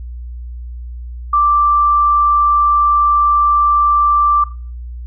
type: tone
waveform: sine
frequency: 1174.7 Hz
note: D6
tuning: in tune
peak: -9 dBFS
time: 1.33-4.44 s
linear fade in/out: 5 ms
effects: noise-tail reverb RT60 0.4 s tail -19 dB re dry + added 60 Hz sine -25 dBFS peak until 5.06 s